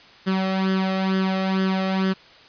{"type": "tone with flanger", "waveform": "sawtooth", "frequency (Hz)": 190, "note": "F#3", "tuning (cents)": 46, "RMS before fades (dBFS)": -22, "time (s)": [0.26, 2.14], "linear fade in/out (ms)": 20, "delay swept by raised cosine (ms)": [0.61, 1.61], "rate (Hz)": 2.2, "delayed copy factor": 0.65, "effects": ["white hiss -48 dBFS RMS until 2.48 s", "resampled to 11025 Hz"]}